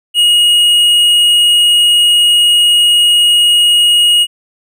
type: tone with tanh clipping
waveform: triangle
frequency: 2882 Hz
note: F#7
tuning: 46 cents flat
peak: -7 dBFS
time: 0.14-4.27 s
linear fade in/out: 50 ms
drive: 12 dB
effects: none